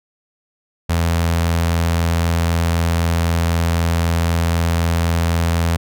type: tone with notch filter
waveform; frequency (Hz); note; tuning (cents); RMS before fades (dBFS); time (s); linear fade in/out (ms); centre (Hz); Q
sawtooth; 83.9; E2; +31; -17; 0.89-5.77; 10; 330; 1.8
effects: none